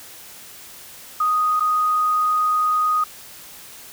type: tone with dropouts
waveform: sine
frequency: 1244.5 Hz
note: D#6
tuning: in tune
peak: -16 dBFS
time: 1.2-3.04 s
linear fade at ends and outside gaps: 5 ms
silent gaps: 1.597-1.605 s
effects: white hiss -41 dBFS RMS until 3.92 s